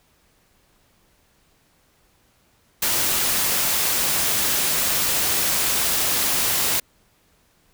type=noise; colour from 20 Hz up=white; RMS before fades=-21 dBFS; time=2.82-6.8 s; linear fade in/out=5 ms; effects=pink hiss -61 dBFS RMS until 7.73 s